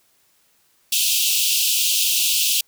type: high-pass noise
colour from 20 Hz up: pink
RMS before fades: -19 dBFS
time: 0.92-2.61 s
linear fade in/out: 5 ms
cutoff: 2600 Hz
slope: 96 dB/octave
effects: white hiss -61 dBFS RMS until 2.67 s